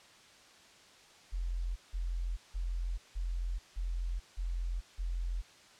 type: tone bursts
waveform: sine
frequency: 43.29 Hz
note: F1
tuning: 14 cents flat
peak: -32 dBFS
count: 7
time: 1.32-5.42 s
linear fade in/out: 20 ms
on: 440 ms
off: 170 ms
effects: white hiss -58 dBFS RMS until 5.79 s + low-pass 6000 Hz 12 dB/octave